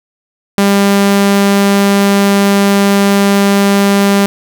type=tone; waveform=sawtooth; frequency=199.5 Hz; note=G3; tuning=31 cents sharp; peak=-3 dBFS; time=0.58-4.26 s; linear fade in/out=0 ms; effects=none